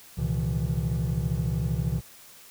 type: tone cluster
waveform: triangle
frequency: 68 / 117.6 / 132.3 / 155.1 / 168 Hz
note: C#2 / A#2 / C3 / D#3 / E3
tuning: -33 / +16 / +20 / -5 / +33 cents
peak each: -29 dBFS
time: 0.17-2.01 s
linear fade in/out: 20 ms
effects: white hiss -50 dBFS RMS until 2.5 s